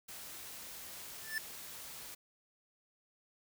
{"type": "noise", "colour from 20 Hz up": "white", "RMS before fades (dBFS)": -48, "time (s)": [0.08, 2.15], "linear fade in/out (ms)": 10}
{"type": "tone with exponential growth", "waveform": "square", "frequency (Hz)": 1760, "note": "A6", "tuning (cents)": 0, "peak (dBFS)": -32, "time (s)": [1.16, 1.38], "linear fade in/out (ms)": 1, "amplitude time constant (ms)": 46}
{"effects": []}